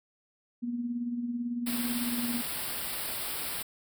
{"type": "tone with tremolo", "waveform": "sine", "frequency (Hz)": 239.8, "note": "A#3", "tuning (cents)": 49, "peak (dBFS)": -28, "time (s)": [0.62, 2.42], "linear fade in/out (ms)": 20, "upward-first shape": "sine", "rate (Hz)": 18, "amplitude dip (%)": 50}
{"type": "band-stop noise", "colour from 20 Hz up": "white", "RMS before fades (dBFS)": -35, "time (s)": [1.66, 3.63], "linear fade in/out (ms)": 10, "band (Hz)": [5200, 8000], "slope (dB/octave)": 96}
{"effects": []}